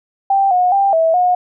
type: tone with pitch steps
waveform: sine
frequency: 785 / 724 / 791 / 651 / 722 Hz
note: G5 / F#5 / G5 / E5 / F#5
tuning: +2 / -38 / +15 / -22 / -43 cents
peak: -10 dBFS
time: 0.3-1.35 s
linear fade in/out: 5 ms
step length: 210 ms
effects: none